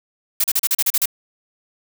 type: noise bursts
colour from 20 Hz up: blue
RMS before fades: -17 dBFS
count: 9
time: 0.4-1.057 s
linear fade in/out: 5 ms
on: 41 ms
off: 36 ms
effects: none